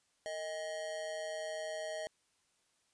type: tone with amplitude modulation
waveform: square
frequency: 629 Hz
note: D#5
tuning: 19 cents sharp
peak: -36 dBFS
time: 0.26-2.07 s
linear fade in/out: 0 ms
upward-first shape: sine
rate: 172 Hz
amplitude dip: 65%
effects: white hiss -75 dBFS RMS until 2.93 s + resampled to 22050 Hz